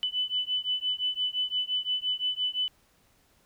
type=beating tone pair; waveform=sine; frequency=2995 / 3000.8 Hz; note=F#7 / F#7; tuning=+20 / +24 cents; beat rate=5.8 Hz; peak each=-30 dBFS; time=0.03-2.68 s; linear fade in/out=0 ms; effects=pink hiss -65 dBFS RMS until 3.45 s